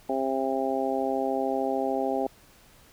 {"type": "harmonic tone", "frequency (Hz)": 133.4, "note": "C3", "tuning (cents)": 34, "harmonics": [2, 3, 4, 5, 6], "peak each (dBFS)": [-31, -31, -31, -31, -31], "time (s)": [0.09, 2.27], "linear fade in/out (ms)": 5, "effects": ["pink hiss -56 dBFS RMS until 2.92 s"]}